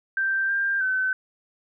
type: tone with pitch steps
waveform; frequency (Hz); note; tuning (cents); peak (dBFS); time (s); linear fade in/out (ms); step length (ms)
sine; 1568 / 1592 / 1523; G6 / G6 / F#6; 0 / +26 / +50; -21; 0.17-1.13; 2; 320
effects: none